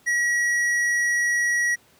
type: tone with hard clipping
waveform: sine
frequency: 1917 Hz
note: A#6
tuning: 48 cents sharp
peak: -21 dBFS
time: 0.06-1.76 s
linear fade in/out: 20 ms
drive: 9 dB
effects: pink hiss -57 dBFS RMS until 1.99 s + high-pass 100 Hz 12 dB/octave